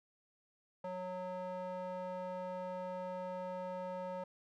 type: tone with band-pass filter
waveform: square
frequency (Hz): 183.1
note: F#3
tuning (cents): -18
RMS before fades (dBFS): -42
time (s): 0.84-4.24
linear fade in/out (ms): 5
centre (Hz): 710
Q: 5.5
effects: none